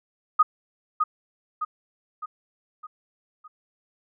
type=tone with echo; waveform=sine; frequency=1244.5 Hz; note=D#6; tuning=in tune; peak=-12 dBFS; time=0.39-0.43 s; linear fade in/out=10 ms; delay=610 ms; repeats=5; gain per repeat=-6 dB; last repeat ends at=3.48 s; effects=none